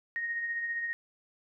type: tone with tremolo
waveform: sine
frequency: 1864.7 Hz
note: A#6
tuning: in tune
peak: -29 dBFS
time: 0.16-0.93 s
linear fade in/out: 0 ms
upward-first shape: triangle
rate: 15 Hz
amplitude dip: 45%
effects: none